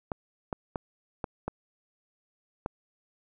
clicks, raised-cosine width 1 ms, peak -17 dBFS, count 6, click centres 0.118 / 0.528 / 0.758 / 1.242 / 1.48 / 2.661 s, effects none

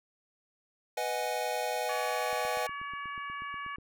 square chord, G# minor seventh, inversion first, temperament equal, 493.9 / 622.3 / 740 / 830.6 Hz, B4 / D#5 / F#5 / G#5, 0 / 0 / 0 / 0 cents, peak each -37 dBFS, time 0.97-2.67 s, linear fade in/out 5 ms
harmonic tone, 568 Hz, C#5, 42 cents sharp, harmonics 2 / 3 / 4 / 5, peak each -38 / -42 / -45 / -50 dBFS, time 1.89-3.76 s, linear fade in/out 2 ms
click train, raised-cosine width 3 ms, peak -39 dBFS, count 13, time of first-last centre 2.33-3.785 s, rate 8.25 Hz
effects none

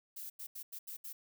violet noise bursts at uneven times, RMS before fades -45 dBFS, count 6, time 0.16-0.3 / 0.39-0.47 / 0.55-0.63 / 0.72-0.79 / 0.87-0.97 / 1.04-1.13 s, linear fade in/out 10 ms, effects none

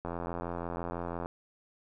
click train, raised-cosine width 1 ms, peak -22 dBFS, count 105, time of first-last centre 0.05-1.259 s, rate 86 Hz, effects none

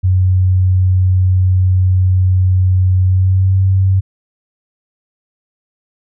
sine tone with pitch glide, 92.6 to 95.31 Hz, F#2 to G2, +2 to -48 cents, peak -8 dBFS, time 0.03-4.01 s, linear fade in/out 20 ms, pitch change +50 cents, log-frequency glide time 3.04-3.56 s, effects none

